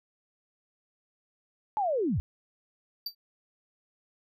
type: linear sweep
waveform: sine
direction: down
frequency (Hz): 880 to 57.9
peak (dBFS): -25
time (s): 1.77-2.2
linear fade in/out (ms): 0
type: tone with exponential decay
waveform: square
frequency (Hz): 4646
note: D8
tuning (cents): -20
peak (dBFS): -29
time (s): 3.06-3.15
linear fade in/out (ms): 5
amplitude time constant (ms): 18
effects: none